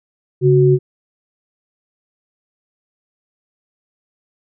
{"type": "tone pair together", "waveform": "sine", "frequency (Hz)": [138.59, 370], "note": ["C#3", "F#4"], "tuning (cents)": [0, 0], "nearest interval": "octave + perfect fourth", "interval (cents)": 1700, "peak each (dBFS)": -11, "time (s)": [0.41, 0.79], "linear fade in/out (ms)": 50, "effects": []}